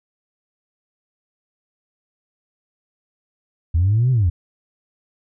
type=linear two-way sweep; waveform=sine; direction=up then down; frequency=78 to 132.3 to 78 Hz; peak=-12 dBFS; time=3.74-4.3 s; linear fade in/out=10 ms; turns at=4.11 s; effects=tanh soft clip ceiling -10 dBFS